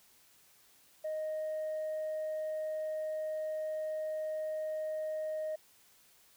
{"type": "tone", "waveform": "sine", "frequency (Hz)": 622.3, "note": "D#5", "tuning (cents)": 0, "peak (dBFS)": -32, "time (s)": [1.04, 5.56], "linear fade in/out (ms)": 10, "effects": ["tanh soft clip ceiling -32 dBFS", "white hiss -64 dBFS RMS until 6.36 s"]}